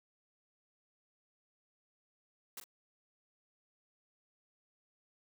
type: noise with echo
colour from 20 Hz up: white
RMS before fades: -45 dBFS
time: 2.57-2.6 s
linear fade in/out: 2 ms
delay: 41 ms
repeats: 1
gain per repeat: -9 dB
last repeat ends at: 2.641 s
effects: high-pass 150 Hz 12 dB/octave